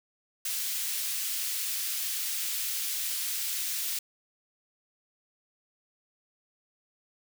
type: high-pass noise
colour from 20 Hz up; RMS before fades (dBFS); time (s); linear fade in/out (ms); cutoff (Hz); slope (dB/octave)
white; -32; 0.45-3.99; 5; 2400; 12
effects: none